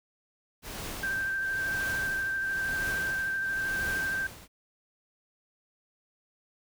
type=noise with tremolo; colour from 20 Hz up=pink; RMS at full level=-37 dBFS; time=0.62-4.48 s; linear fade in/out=50 ms; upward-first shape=triangle; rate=0.99 Hz; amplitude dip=80%
type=tone with vibrato; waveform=sine; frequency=1568 Hz; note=G6; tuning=in tune; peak=-28 dBFS; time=1.03-4.27 s; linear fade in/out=5 ms; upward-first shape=square; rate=13 Hz; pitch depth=13 cents each way
effects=none